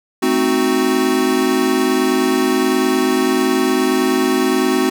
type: chord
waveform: square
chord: A diminished seventh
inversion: none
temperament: equal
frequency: 220 / 261.6 / 311.1 / 370 Hz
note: A3 / C4 / Eb4 / Gb4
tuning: 0 / 0 / 0 / 0 cents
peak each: -24 / -18 / -22 / -18 dBFS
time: 0.22-4.9 s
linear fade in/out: 10 ms
effects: none